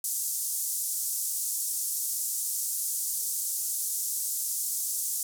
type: band-pass noise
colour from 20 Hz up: white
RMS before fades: -31 dBFS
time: 0.04-5.23 s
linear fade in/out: 2 ms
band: 6400 to 13000 Hz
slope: 24 dB/octave
effects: none